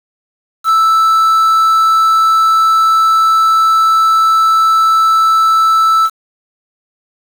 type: tone with quantisation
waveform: triangle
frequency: 1318.5 Hz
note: E6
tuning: in tune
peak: -5 dBFS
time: 0.64-6.1 s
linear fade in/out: 50 ms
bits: 5
effects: none